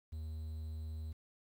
triangle tone, 78.7 Hz, D#2, 20 cents sharp, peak -38 dBFS, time 0.12-1.13 s, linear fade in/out 10 ms, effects 11-bit

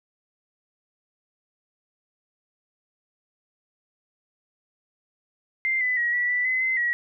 sine tone with pitch steps, 2091 / 2002 / 1905 / 1951 / 1972 / 2033 / 2057 / 1916 Hz, C7 / B6 / A#6 / B6 / B6 / B6 / C7 / A#6, -2 / +23 / +37 / -22 / -3 / +50 / -30 / +47 cents, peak -21 dBFS, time 5.65-6.93 s, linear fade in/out 0 ms, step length 160 ms, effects none

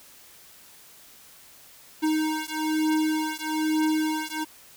square beating tone pair, 311.1 / 312.2 Hz, D#4 / D#4, 0 / +6 cents, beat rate 1.1 Hz, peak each -27 dBFS, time 2.02-4.45 s, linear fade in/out 20 ms, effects white hiss -51 dBFS RMS until 4.76 s

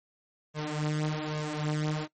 sawtooth tone with flanger, 152.3 Hz, D#3, 37 cents flat, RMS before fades -31 dBFS, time 0.54-2.08 s, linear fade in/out 50 ms, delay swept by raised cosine 1.8 to 7.2 ms, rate 1.2 Hz, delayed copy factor +0.75, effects noise-tail reverb RT60 0.1 s tail -21 dB re dry + MP3 32 kbps

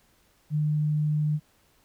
sine tone, 151.1 Hz, D3, 50 cents sharp, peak -22 dBFS, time 0.5-1.4 s, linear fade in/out 50 ms, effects pink hiss -64 dBFS RMS until 1.84 s

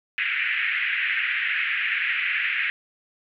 white band-pass noise, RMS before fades -25 dBFS, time 0.18-2.7 s, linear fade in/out 0 ms, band 1600 to 2600 Hz, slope 48 dB/octave, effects none

